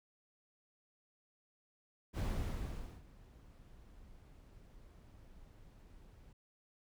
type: noise with ADSR envelope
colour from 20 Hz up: brown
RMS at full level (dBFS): -35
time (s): 2.13-6.33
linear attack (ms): 53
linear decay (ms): 830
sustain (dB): -23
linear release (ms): 6
effects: none